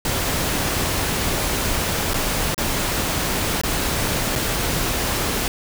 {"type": "noise with dropouts", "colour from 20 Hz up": "pink", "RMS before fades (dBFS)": -22, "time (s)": [0.05, 5.48], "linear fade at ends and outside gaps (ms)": 1, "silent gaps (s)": [[2.135, 2.142], [2.545, 2.579], [3.614, 3.635], [4.355, 4.359]], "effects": []}